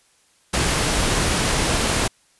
pink noise, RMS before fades -20 dBFS, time 0.53-2.08 s, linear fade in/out 10 ms, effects white hiss -59 dBFS RMS until 2.39 s + resampled to 24000 Hz

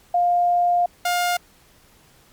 sine / sawtooth tone pair in turn, 704 / 708 Hz, F5 / F5, +14 / +23 cents, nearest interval unison, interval 9 cents, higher second, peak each -15 dBFS, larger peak neither, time 0.14-0.86 / 1.05-1.37 s, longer first, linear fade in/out 5 ms, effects pink hiss -54 dBFS RMS until 2.32 s + MP3 96 kbps

